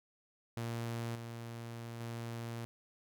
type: tone with level steps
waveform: sawtooth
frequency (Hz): 116.54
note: A#2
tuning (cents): 0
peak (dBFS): -33 / -39 / -36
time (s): 0.57-2.65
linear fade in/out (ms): 0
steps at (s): 1.15 / 2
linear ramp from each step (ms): 5
effects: none